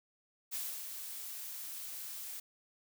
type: noise with ADSR envelope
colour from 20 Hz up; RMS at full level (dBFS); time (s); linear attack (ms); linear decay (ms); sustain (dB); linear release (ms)
blue; -38; 0.51-2.4; 31; 280; -6; 6
effects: none